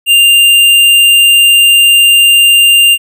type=tone with hard clipping; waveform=sine; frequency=2794 Hz; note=F7; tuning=in tune; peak=-4 dBFS; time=0.06-2.98 s; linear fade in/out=50 ms; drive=13 dB; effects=none